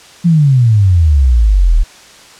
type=exponential sweep; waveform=sine; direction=down; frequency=176.8 to 36.71 Hz; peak=-5 dBFS; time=0.24-1.84 s; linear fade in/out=20 ms; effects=white hiss -38 dBFS RMS until 2.39 s + low-pass 7000 Hz 12 dB/octave